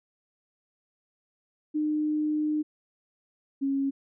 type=tone pair in turn; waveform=sine; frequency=303.8 / 274.3 Hz; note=D#4 / C#4; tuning=-41 / -18 cents; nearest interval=major second; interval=177 cents; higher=first; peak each=-24 dBFS; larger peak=neither; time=1.74-2.63 / 3.61-3.91 s; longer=first; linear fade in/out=20 ms; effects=none